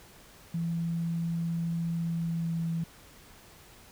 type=tone with pitch glide; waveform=sine; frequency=167.5 to 165.67 Hz; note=E3 to E3; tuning=+28 to +9 cents; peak=-28 dBFS; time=0.54-2.84 s; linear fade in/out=5 ms; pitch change=-19 cents; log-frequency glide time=1.95-2.68 s; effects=pink hiss -54 dBFS RMS until 3.91 s